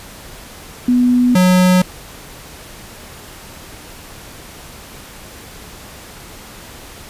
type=tone pair in turn; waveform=sine / square; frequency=246.9 / 182.76 Hz; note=B3 / F#3; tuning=0 / -21 cents; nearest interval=perfect fourth; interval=521 cents; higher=first; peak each=-9 dBFS; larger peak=neither; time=0.88-1.35 / 1.35-1.82 s; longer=neither; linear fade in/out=5 ms; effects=pink hiss -36 dBFS RMS until 7.09 s + resampled to 32000 Hz